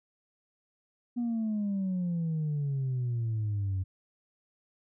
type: exponential sweep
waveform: sine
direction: down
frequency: 243.8 to 92.5 Hz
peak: -26 dBFS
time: 1.16-3.84 s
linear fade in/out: 20 ms
effects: tanh soft clip ceiling -26 dBFS

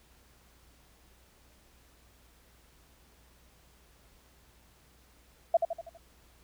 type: tone with echo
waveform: sine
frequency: 671 Hz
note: E5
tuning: 31 cents sharp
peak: -18 dBFS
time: 5.54-5.57 s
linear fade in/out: 5 ms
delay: 81 ms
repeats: 5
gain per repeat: -6 dB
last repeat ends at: 5.975 s
effects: added 60 Hz sine -63 dBFS peak until 6.43 s + pink hiss -63 dBFS RMS until 6.43 s

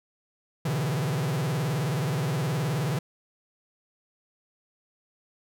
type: tone with vibrato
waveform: 45% pulse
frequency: 143.8 Hz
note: D3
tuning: 36 cents flat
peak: -25 dBFS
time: 0.65-2.99 s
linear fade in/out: 5 ms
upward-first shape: sine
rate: 19 Hz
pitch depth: 290 cents each way
effects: none

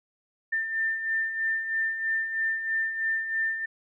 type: beating tone pair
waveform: sine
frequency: 1791 / 1794.1 Hz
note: A6 / A6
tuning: +30 / +33 cents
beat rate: 3.1 Hz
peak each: -34 / -26 dBFS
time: 0.52-3.66 s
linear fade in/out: 10 ms
effects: none

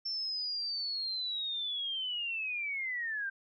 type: linear sweep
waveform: sine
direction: down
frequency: 5400 to 1553 Hz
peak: -33 dBFS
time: 0.05-3.3 s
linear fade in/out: 10 ms
effects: none

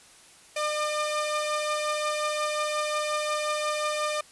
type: tone pair together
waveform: sawtooth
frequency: 603.8 / 1202 Hz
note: D5 / D6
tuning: +48 / +40 cents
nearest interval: octave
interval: 1192 cents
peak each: -24 / -27 dBFS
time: 0.56-4.21 s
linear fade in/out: 5 ms
effects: white hiss -53 dBFS RMS until 4.31 s + resampled to 24000 Hz

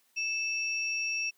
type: tone pair together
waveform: sine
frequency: 2637 / 5596 Hz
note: E7 / F8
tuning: 0 / +3 cents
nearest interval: octave + minor second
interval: 1303 cents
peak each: -30 / -36 dBFS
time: 0.16-1.31 s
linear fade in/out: 20 ms
effects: white hiss -69 dBFS RMS until 1.37 s + high-pass 200 Hz 12 dB/octave

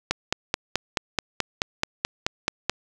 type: click train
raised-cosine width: 0.2 ms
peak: -4 dBFS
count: 13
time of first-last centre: 0.11-2.696 s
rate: 4.64 Hz
effects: none

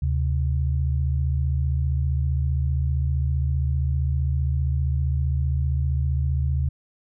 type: tone pair together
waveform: sine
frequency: 75.64 / 130.9 Hz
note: D#2 / C3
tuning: -48 / +1 cents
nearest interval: major sixth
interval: 949 cents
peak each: -21 / -25 dBFS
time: 0.02-6.69 s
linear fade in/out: 5 ms
effects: none

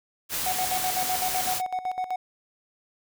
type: noise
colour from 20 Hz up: white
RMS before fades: -29 dBFS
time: 0.29-1.62 s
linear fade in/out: 50 ms
type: tone with tremolo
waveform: triangle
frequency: 740 Hz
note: F#5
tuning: in tune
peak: -23 dBFS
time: 0.46-2.16 s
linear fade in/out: 5 ms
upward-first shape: square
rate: 7.9 Hz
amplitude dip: 75%
effects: none

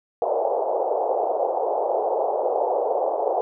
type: band-pass noise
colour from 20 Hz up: pink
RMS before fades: -23 dBFS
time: 0.22-3.41 s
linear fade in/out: 0 ms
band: 430 to 840 Hz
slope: 48 dB/octave
effects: none

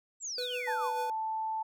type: exponential sweep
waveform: sine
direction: down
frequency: 7900 to 880 Hz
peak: -35 dBFS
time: 0.2-0.93 s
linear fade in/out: 50 ms
type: tone with tremolo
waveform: square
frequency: 493.9 Hz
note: B4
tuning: in tune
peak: -35 dBFS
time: 0.38-1.1 s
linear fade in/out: 2 ms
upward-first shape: sine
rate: 6.8 Hz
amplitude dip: 45%
type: tone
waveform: sine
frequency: 880 Hz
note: A5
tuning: in tune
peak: -31 dBFS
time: 0.67-1.63 s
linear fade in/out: 10 ms
effects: none

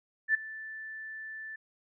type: tone with ADSR envelope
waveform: sine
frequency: 1760 Hz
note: A6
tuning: in tune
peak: -20 dBFS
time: 0.28-1.56 s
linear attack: 65 ms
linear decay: 9 ms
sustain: -19 dB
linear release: 6 ms
effects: none

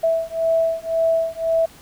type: beating tone pair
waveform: sine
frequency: 655 / 656.9 Hz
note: E5 / E5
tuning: -11 / -6 cents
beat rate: 1.9 Hz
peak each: -20 dBFS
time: 0.03-1.66 s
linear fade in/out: 10 ms
effects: pink hiss -46 dBFS RMS until 1.81 s

